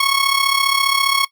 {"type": "tone with amplitude modulation", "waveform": "15% pulse", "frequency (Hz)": 1100, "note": "C#6", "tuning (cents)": -14, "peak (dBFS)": -5, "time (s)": [0, 1.25], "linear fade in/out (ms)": 5, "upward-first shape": "sine", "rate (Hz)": 34.9, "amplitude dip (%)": 70, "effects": ["noise-tail reverb RT60 0.1 s tail -17 dB re dry"]}